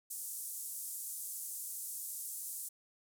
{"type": "band-pass noise", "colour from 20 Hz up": "pink", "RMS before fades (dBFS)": -43, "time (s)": [0.1, 2.69], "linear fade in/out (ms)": 10, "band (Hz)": [8200, 14000], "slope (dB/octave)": 24, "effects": []}